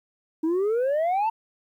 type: exponential sweep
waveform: sine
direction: up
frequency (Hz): 309.9 to 918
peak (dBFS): -18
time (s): 0.43-1.3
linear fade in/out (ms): 10
effects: tanh soft clip ceiling -20 dBFS + 10-bit